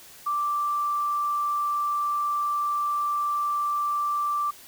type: tone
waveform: sine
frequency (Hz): 1173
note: D6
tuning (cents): -2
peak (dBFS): -23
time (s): 0.26-4.51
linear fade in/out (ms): 10
effects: white hiss -48 dBFS RMS until 4.67 s